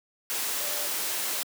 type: tone in noise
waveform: sine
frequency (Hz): 587.3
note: D5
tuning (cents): 0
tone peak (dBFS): -40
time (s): 0.6-0.87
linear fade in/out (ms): 0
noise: white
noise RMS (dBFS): -30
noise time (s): 0.3-1.43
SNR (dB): -13
effects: high-pass 300 Hz 12 dB/octave